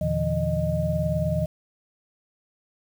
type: tone cluster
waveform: sine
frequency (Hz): 81.7 / 119.5 / 149.9 / 168.9 / 617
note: E2 / A#2 / D3 / E3 / D#5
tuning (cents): -15 / +43 / +36 / +42 / -15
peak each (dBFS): -29 / -32 / -28 / -27 / -27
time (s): 0.01-1.46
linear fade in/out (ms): 5
effects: 8-bit